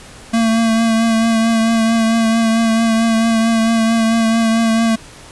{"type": "tone with vibrato", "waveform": "square", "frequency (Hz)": 226.2, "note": "A3", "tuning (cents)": 48, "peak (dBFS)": -12, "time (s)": [0.33, 4.96], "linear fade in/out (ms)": 10, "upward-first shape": "triangle", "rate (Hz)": 4.5, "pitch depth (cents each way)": 29, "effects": ["pink hiss -38 dBFS RMS until 5.31 s", "resampled to 24000 Hz"]}